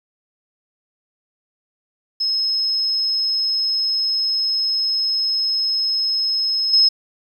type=tone with level steps; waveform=sine; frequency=5170 Hz; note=E8; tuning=34 cents flat; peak=-17 / -10 dBFS; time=2.2-6.89 s; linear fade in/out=10 ms; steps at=6.73 s; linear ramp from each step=5 ms; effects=8-bit